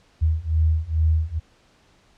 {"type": "beating tone pair", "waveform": "sine", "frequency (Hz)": [78.3, 80.6], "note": ["D#2", "E2"], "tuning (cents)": [11, -38], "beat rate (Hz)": 2.3, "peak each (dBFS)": [-21, -20], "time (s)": [0.21, 1.4], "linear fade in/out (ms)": 20, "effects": ["pink hiss -58 dBFS RMS until 2.17 s", "low-pass 6000 Hz 12 dB/octave"]}